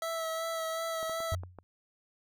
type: tone with vibrato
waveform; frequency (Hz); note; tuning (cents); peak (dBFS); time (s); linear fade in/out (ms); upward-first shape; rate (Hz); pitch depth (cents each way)
25% pulse; 653; E5; -17; -29; 0.02-1.35; 2; sine; 2.7; 19
type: clicks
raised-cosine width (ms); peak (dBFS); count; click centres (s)
1; -31; 6; 1.029 / 1.096 / 1.204 / 1.338 / 1.435 / 1.587
type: tone with exponential decay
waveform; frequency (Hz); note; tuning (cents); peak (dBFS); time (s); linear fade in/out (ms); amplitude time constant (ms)
sine; 89.8; F2; +49; -27; 1.32-1.63; 0; 67
effects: none